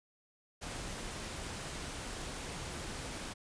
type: noise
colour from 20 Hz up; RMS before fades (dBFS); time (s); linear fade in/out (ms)
pink; -42; 0.61-3.34; 20
effects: resampled to 22050 Hz